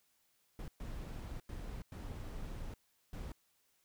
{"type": "noise bursts at uneven times", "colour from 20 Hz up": "brown", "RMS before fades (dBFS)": -44, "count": 5, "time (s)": [[0.59, 0.68], [0.8, 1.4], [1.49, 1.82], [1.92, 2.74], [3.13, 3.32]], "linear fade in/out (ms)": 2, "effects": ["white hiss -75 dBFS RMS until 3.84 s"]}